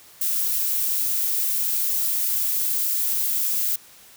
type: noise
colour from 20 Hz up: violet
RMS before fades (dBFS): -23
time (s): 0.21-3.76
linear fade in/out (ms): 5
effects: white hiss -49 dBFS RMS until 4.16 s